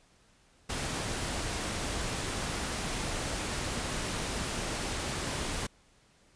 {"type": "noise", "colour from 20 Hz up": "pink", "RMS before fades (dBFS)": -34, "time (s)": [0.69, 5.67], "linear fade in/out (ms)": 10, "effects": ["pink hiss -64 dBFS RMS until 6.35 s", "resampled to 22050 Hz"]}